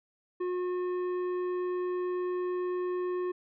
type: tone with tanh clipping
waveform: triangle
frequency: 360.9 Hz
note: F#4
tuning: 43 cents flat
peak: -31 dBFS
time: 0.4-3.32 s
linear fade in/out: 10 ms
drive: 14 dB
effects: none

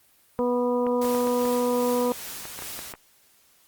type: harmonic tone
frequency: 245.2 Hz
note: B3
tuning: 12 cents flat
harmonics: 1 / 2 / 3 / 4 / 5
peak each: -26 / -23 / -38 / -30 / -39 dBFS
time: 0.39-2.12 s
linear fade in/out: 0 ms
type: clicks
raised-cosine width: 0.5 ms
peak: -21 dBFS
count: 10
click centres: 0.867 / 1.048 / 1.149 / 1.272 / 1.454 / 2.454 / 2.59 / 2.622 / 2.791 / 2.938 s
type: noise with tremolo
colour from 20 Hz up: white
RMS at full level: -36 dBFS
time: 1.01-2.93 s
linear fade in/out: 10 ms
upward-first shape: sine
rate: 2.5 Hz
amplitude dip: 30%
effects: white hiss -60 dBFS RMS until 3.67 s + Opus 32 kbps

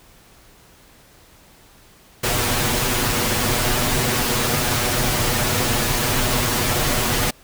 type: noise with comb filter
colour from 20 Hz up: pink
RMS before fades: -20 dBFS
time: 2.23-7.31 s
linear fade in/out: 10 ms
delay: 8.2 ms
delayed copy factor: +1
effects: pink hiss -50 dBFS RMS until 7.43 s

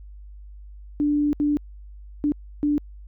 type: tone bursts at uneven times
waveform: sine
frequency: 293.7 Hz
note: D4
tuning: in tune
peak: -18 dBFS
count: 4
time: 1-1.33 / 1.4-1.57 / 2.24-2.32 / 2.63-2.78 s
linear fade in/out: 0 ms
effects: added 50 Hz sine -39 dBFS peak until 3.07 s

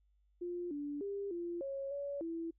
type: tone with pitch steps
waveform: sine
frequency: 351.6 / 289.8 / 400 / 344.8 / 548 / 566 / 331.5 Hz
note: F4 / D4 / G4 / F4 / C#5 / C#5 / E4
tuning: +12 / -23 / +35 / -22 / -20 / +36 / +10 cents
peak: -37 dBFS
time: 0.41-2.51 s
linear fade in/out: 10 ms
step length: 300 ms
effects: noise-tail reverb RT60 0.1 s tail -26 dB re dry + added 50 Hz sine -69 dBFS peak until 2.58 s

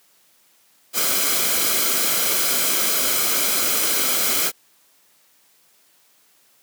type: noise with comb filter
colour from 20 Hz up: white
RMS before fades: -20 dBFS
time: 0.93-4.52 s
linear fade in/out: 50 ms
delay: 1.1 ms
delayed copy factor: -0.55
effects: white hiss -58 dBFS RMS until 6.62 s + high-pass 150 Hz 12 dB/octave

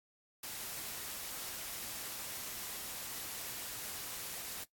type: noise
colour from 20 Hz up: white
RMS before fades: -43 dBFS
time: 0.43-4.64 s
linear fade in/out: 5 ms
effects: noise-tail reverb RT60 0.1 s tail -17 dB re dry + AAC 64 kbps

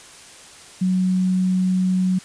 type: tone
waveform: sine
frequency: 185 Hz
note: F#3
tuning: in tune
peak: -16 dBFS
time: 0.81-2.19 s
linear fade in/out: 10 ms
effects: white hiss -43 dBFS RMS until 2.24 s + resampled to 22050 Hz

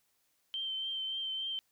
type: tone with vibrato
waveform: sine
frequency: 3120 Hz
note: G7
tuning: 9 cents flat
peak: -34 dBFS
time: 0.54-1.59 s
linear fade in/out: 0 ms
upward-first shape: triangle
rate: 3.5 Hz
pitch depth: 24 cents each way
effects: white hiss -75 dBFS RMS until 1.71 s

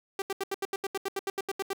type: tone bursts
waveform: sawtooth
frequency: 390.7 Hz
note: G4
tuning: 6 cents flat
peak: -25 dBFS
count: 15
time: 0.19-1.732 s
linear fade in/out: 2 ms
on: 30 ms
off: 78 ms
effects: none

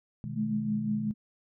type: chord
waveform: sine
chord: G# minor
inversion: first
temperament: just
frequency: 124.59 / 155.74 / 207.7 Hz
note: B2 / D#3 / G#3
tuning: +16 / +2 / 0 cents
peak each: -38 dBFS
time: 0.24-1.11 s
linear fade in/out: 0 ms
type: tone with pitch glide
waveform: sine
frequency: 215.6 to 212.9 Hz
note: A3 to G#3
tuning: -35 to +43 cents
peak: -28 dBFS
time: 0.33-1.14 s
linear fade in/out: 50 ms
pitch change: -22 cents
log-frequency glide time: 0.49-0.62 s
effects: none

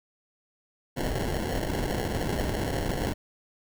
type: noise with sample-and-hold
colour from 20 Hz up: pink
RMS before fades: -29 dBFS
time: 0.96-3.14 s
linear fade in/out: 20 ms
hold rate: 1225 Hz
effects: none

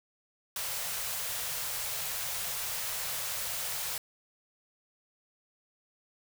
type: band-stop noise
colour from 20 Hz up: white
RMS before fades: -35 dBFS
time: 0.56-3.98 s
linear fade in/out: 2 ms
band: 170 to 450 Hz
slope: 48 dB/octave
effects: none

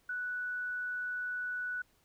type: tone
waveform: sine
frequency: 1480 Hz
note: F#6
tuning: in tune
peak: -34 dBFS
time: 0.09-1.82 s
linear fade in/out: 5 ms
effects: pink hiss -70 dBFS RMS until 2.04 s

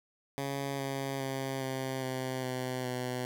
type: tone with pitch steps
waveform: 10% pulse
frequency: 138.59 / 136.37 / 134.18 / 132.03 / 129.91 / 127.82 / 125.77 Hz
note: C#3 / C#3 / C3 / C3 / C3 / C3 / B2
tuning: 0 / -28 / +44 / +16 / -12 / -40 / +32 cents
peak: -25 dBFS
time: 0.38-3.25 s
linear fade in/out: 0 ms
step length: 410 ms
effects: none

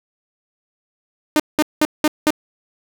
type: tone bursts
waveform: sawtooth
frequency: 304.3 Hz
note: D#4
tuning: 38 cents flat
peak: -8 dBFS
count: 5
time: 1.36-2.305 s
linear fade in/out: 0 ms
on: 37 ms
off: 190 ms
effects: none

